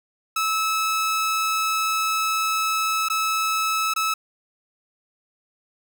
sawtooth tone with dropouts, 1301 Hz, E6, 23 cents flat, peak -17 dBFS, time 0.36-4.14 s, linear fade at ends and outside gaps 5 ms, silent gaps 3.086-3.099 / 3.938-3.961 s, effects none

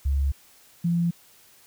sine tone pair in turn, 69.3 / 171.03 Hz, C#2 / F3, 0 / -36 cents, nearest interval octave + major third, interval 1564 cents, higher second, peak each -20 dBFS, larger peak neither, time 0.05-0.32 / 0.84-1.11 s, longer neither, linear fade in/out 10 ms, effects white hiss -55 dBFS RMS until 1.66 s

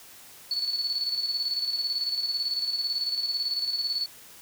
sine tone with tremolo, 4435 Hz, C#8, in tune, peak -24 dBFS, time 0.51-4.06 s, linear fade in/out 2 ms, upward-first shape square, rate 18 Hz, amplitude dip 50%, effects white hiss -49 dBFS RMS until 4.41 s

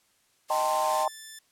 white high-pass noise, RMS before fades -36 dBFS, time 0.48-1.07 s, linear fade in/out 50 ms, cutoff 250 Hz, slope 12 dB/octave
sine chord, A half-diminished seventh, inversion second, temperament equal with one note detuned, 622.3 / 784 / 898.5 / 1046.5 Hz, Eb5 / G5 / A5 / C6, 0 / 0 / +36 / 0 cents, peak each -29 dBFS, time 0.5-1.08 s, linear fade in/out 2 ms
5% pulse tone, 1760 Hz, A6, in tune, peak -30 dBFS, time 0.9-1.39 s, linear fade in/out 5 ms
effects white hiss -67 dBFS RMS until 1.51 s + low-pass 11000 Hz 12 dB/octave

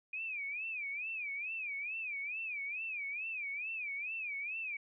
sine tone with vibrato, 2436 Hz, D#7, 37 cents flat, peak -37 dBFS, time 0.13-4.77 s, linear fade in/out 5 ms, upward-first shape sine, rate 2.3 Hz, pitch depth 170 cents each way, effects none

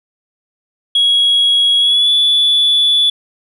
sine tone with pitch glide, 3321 to 3450 Hz, G#7 to A7, -1 to -35 cents, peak -7 dBFS, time 0.95-3.1 s, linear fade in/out 5 ms, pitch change +66 cents, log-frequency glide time 1.79-2.1 s, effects tanh soft clip ceiling -6 dBFS

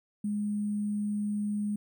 sine tone with sample-and-hold, 207.7 Hz, G#3, in tune, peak -28 dBFS, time 0.24-1.76 s, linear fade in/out 5 ms, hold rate 8820 Hz, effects none

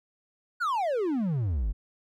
triangle exponential sweep, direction down, 1515 to 43.65 Hz, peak -23 dBFS, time 0.6-1.73 s, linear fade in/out 20 ms, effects none

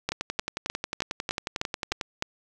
two click trains, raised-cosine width 0.2 ms, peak -12 / -9 dBFS, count 22 / 8, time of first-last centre 0.12-2.012 / 0.09-2.224 s, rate 11.1 / 3.28 Hz, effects none

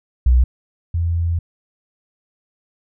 sine tone pair in turn, 62 / 84.54 Hz, B1 / E2, +7 / +44 cents, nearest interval perfect fourth, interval 537 cents, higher second, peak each -9 / -16 dBFS, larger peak first, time 0.26-0.44 / 0.94-1.39 s, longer second, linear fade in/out 5 ms, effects none

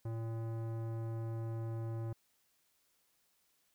sine tone with tanh clipping, 113.6 Hz, A#2, 44 cents flat, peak -39 dBFS, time 0.05-2.13 s, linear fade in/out 5 ms, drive 17 dB, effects white hiss -75 dBFS RMS until 3.74 s

